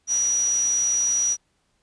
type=tone in noise; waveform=sine; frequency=5820 Hz; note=F#8; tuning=29 cents flat; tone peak=-19 dBFS; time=0.07-1.37 s; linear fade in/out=50 ms; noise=white; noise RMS=-37 dBFS; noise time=0.07-1.37 s; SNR=+15 dB; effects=pink hiss -69 dBFS RMS until 1.82 s + resampled to 22050 Hz